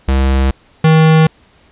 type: tone pair in turn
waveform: square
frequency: 66.7 / 158.64 Hz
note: C2 / D#3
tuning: +34 / +34 cents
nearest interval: octave + minor third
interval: 1500 cents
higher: second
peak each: -10 / -6 dBFS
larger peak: second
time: 0.08-0.51 / 0.84-1.27 s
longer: neither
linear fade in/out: 5 ms
effects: pink hiss -49 dBFS RMS until 1.71 s + resampled to 8000 Hz